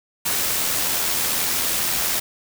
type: noise with amplitude modulation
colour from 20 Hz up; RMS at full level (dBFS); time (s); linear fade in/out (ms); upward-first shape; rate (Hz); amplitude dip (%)
white; -21; 0.25-2.2; 10; sine; 82.5; 25
effects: none